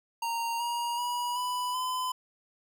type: tone with pitch steps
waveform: square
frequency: 927 / 948.1 / 969.7 / 991.8 / 1014.4 Hz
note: A#5 / A#5 / B5 / B5 / B5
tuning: -10 / +29 / -32 / +7 / +46 cents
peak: -30 dBFS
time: 0.22-2.12 s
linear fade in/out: 5 ms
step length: 380 ms
effects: none